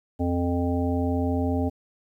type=harmonic tone; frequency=87.31 Hz; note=F2; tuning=in tune; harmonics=1 / 3 / 5 / 7 / 9; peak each=-26 / -25 / -32 / -33 / -34 dBFS; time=0.19-1.7 s; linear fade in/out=20 ms; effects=10-bit